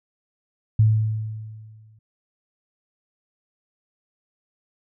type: tone with exponential decay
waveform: sine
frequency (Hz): 109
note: A2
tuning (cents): -16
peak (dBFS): -11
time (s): 0.79-1.99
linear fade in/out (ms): 5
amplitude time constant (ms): 260
effects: none